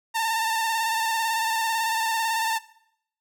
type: tone with vibrato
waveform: sawtooth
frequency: 900 Hz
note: A5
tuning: 39 cents sharp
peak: -19 dBFS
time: 0.14-2.59 s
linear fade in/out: 20 ms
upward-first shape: square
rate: 18 Hz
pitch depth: 28 cents each way
effects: noise-tail reverb RT60 0.7 s tail -20 dB re dry